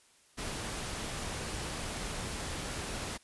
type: noise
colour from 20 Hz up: pink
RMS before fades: -38 dBFS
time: 0.37-3.18 s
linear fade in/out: 20 ms
effects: white hiss -64 dBFS RMS until 3.23 s + resampled to 24000 Hz